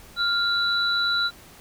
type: tone pair together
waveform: sine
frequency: 1398 / 3954 Hz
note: F6 / B7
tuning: +1 / +1 cents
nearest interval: octave + tritone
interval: 1800 cents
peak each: -23 dBFS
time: 0.16-1.31 s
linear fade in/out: 50 ms
effects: pink hiss -48 dBFS RMS until 1.6 s

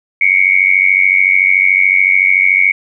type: tone with amplitude modulation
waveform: sine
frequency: 2217 Hz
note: C#7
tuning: in tune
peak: -3 dBFS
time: 0.21-2.72 s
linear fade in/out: 5 ms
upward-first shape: sine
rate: 93.7 Hz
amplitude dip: 95%
effects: none

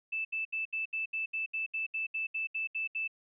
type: tone bursts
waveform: sine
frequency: 2637 Hz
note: E7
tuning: in tune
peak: -31 dBFS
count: 15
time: 0.12-3.078 s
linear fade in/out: 10 ms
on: 130 ms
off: 72 ms
effects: none

